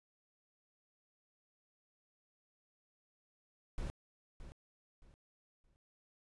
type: noise with echo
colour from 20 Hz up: brown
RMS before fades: -39 dBFS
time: 3.78-3.9 s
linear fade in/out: 0 ms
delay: 620 ms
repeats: 3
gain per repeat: -11 dB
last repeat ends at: 5.76 s
effects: resampled to 24000 Hz